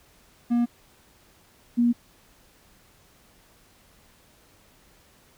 triangle / sine tone pair in turn, 238.5 / 238.5 Hz, A#3 / A#3, +40 / +40 cents, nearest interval unison, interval 0 cents, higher neither, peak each -17 dBFS, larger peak neither, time 0.5-0.66 / 1.77-1.93 s, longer neither, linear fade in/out 20 ms, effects pink hiss -58 dBFS RMS until 5.37 s

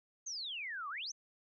sine exponential two-way sweep, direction down then up, 6550 to 1108.7 to 6550 Hz, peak -39 dBFS, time 0.26-1.12 s, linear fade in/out 10 ms, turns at 0.89 s, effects none

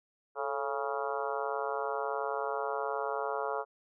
harmonic tone with a mistuned harmonic, 138.59 Hz, C#3, in tune, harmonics 3 / 4 / 5 / 6 / 7 / 8 / 9 / 10, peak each -37 / -38 / -39 / -40 / -40 / -41 / -42 / -42 dBFS, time 0.35-3.65 s, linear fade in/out 50 ms, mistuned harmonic 3, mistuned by +77 cents, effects none

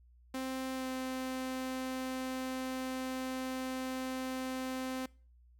sawtooth tone with pitch glide, 261.6 to 259.3 Hz, C4 to C4, 0 to -15 cents, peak -32 dBFS, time 0.34-5.06 s, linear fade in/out 5 ms, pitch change -15 cents, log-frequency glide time 0.74-0.86 s, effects noise-tail reverb RT60 0.4 s tail -23 dB re dry + added 60 Hz sine -59 dBFS peak until 5.59 s

